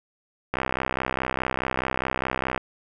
click train, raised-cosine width 0.5 ms, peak -9 dBFS, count 133, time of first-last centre 0.54-2.577 s, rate 64.8 Hz, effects none

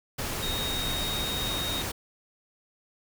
sine tone in noise, 3733 Hz, A#7, 2 cents sharp, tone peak -31 dBFS, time 0.42-1.82 s, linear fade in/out 10 ms, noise pink, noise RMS -32 dBFS, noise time 0.18-1.92 s, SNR -2 dB, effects none

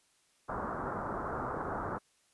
white low-pass noise, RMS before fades -37 dBFS, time 0.48-1.99 s, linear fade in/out 20 ms, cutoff 1400 Hz, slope 48 dB/octave, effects white hiss -70 dBFS RMS until 2.33 s + resampled to 24000 Hz

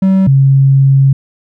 triangle / sine tone pair in turn, 191.1 / 136.12 Hz, G3 / C#3, -44 / -31 cents, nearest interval tritone, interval 587 cents, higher first, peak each -4 dBFS, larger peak neither, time 0.02-0.27 / 0.27-1.13 s, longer second, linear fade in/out 5 ms, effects none

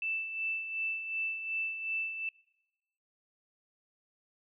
sine tone with tremolo, 2649 Hz, E7, 8 cents sharp, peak -30 dBFS, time 0.02-2.29 s, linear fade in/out 2 ms, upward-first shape sine, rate 2.7 Hz, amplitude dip 55%, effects noise-tail reverb RT60 1.0 s tail -23 dB re dry

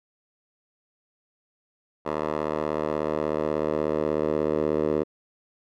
10% pulse tone with band-pass filter sweep, 76.5 Hz, D#2, 29 cents flat, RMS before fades -26 dBFS, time 2.05-5.04 s, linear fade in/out 20 ms, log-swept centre 750 to 460 Hz, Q 1.9, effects none

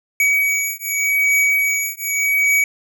square beating tone pair, 2266 / 2266.85 Hz, C#7 / C#7, +37 / +38 cents, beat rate 0.85 Hz, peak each -19 dBFS, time 0.2-2.64 s, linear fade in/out 2 ms, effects none

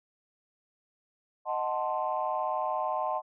sine chord, D# diminished seventh, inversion none, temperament equal, 622.3 / 740 / 880 / 1046.5 Hz, D#5 / F#5 / A5 / C6, 0 / 0 / 0 / 0 cents, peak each -33 dBFS, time 1.45-3.22 s, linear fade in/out 50 ms, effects tanh soft clip ceiling -18 dBFS

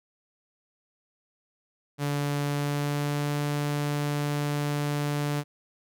sawtooth tone with pitch glide, 144.2 to 146.04 Hz, D3 to D3, -31 to -9 cents, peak -22 dBFS, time 1.98-5.44 s, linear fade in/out 50 ms, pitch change +22 cents, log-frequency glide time 2.47-3.38 s, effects none

